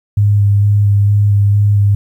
sine tone with vibrato, 102.1 Hz, G#2, 29 cents flat, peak -7 dBFS, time 0.17-1.95 s, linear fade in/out 5 ms, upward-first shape square, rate 2.2 Hz, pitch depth 12 cents each way, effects 8-bit

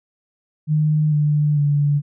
sine tone with pitch steps, 152.9 / 148.89 / 144.99 Hz, D#3 / D3 / D3, -30 / +24 / -22 cents, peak -14 dBFS, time 0.67-2.02 s, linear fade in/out 50 ms, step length 450 ms, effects none

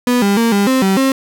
35% pulse tone with pitch steps, 246 / 200.4 / 230.8 / 200.9 / 261.4 / 192.3 / 267.4 Hz, B3 / G3 / A#3 / G3 / C4 / G3 / C4, -7 / +38 / -17 / +43 / -1 / -33 / +38 cents, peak -9 dBFS, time 0.07-1.12 s, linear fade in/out 2 ms, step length 150 ms, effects none

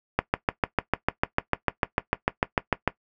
click train, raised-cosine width 0.5 ms, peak -5 dBFS, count 19, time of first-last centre 0.19-2.877 s, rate 6.7 Hz, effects noise-tail reverb RT60 0.1 s tail -17 dB re dry

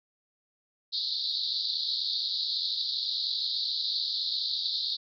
pink band-pass noise, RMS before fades -31 dBFS, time 0.92-4.97 s, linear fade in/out 20 ms, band 3700 to 4700 Hz, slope 96 dB/octave, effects none

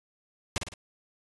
pink noise with echo, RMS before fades -28 dBFS, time 0.56-0.58 s, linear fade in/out 0 ms, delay 53 ms, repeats 3, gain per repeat -6 dB, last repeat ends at 0.739 s, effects resampled to 22050 Hz

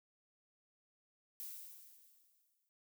violet noise with exponential decay, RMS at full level -45 dBFS, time 1.4-2.69 s, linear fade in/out 0 ms, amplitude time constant 280 ms, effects noise-tail reverb RT60 0.2 s tail -22 dB re dry

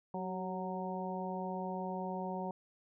harmonic tone with a mistuned harmonic, 185 Hz, F#3, in tune, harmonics 1 / 2 / 3 / 4 / 5, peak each -40 / -44 / -44 / -43 / -43 dBFS, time 0.14-2.51 s, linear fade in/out 2 ms, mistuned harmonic 2, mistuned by +40 cents, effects none

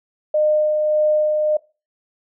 sine tone with tremolo, 609 Hz, D#5, 37 cents flat, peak -13 dBFS, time 0.34-1.57 s, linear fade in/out 5 ms, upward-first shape sine, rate 1.7 Hz, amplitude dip 30%, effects noise-tail reverb RT60 0.3 s tail -21 dB re dry

